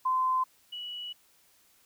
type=tone pair in turn; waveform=sine; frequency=1031 / 2938 Hz; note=C6 / F#7; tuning=-26 / -13 cents; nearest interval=octave + tritone; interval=1813 cents; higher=second; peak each=-24 / -36 dBFS; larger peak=first; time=0.05-0.44 / 0.72-1.13 s; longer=second; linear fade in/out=10 ms; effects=white hiss -64 dBFS RMS until 1.85 s